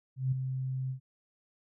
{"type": "tone with ADSR envelope", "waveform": "sine", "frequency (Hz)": 130.81, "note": "C3", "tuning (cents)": 0, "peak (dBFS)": -24, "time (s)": [0.16, 1], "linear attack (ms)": 160, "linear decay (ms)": 8, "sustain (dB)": -7, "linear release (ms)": 100, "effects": []}